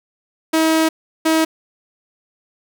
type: tone bursts at uneven times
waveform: sawtooth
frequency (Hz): 320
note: D#4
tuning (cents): +49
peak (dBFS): -9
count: 2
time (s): 0.53-0.89 / 1.25-1.45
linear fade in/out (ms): 10
effects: none